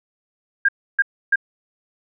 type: tone bursts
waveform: sine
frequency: 1610 Hz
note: G6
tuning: 46 cents sharp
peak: -12 dBFS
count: 3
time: 0.65-1.358 s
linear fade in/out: 5 ms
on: 36 ms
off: 300 ms
effects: none